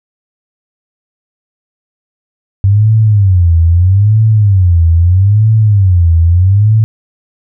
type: tone with vibrato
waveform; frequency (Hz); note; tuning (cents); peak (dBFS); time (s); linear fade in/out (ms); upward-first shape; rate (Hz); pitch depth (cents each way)
sine; 95.6; G2; -43; -4; 2.64-6.84; 0; sine; 0.78; 250
effects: none